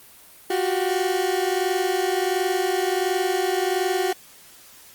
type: tone pair together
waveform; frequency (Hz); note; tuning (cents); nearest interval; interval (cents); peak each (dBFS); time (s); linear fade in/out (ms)
30% pulse; 360 / 381.4; F#4 / G4; -47 / -47; minor second; 100; -21; 0.5-4.13; 5
effects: white hiss -48 dBFS RMS until 4.94 s + Opus 32 kbps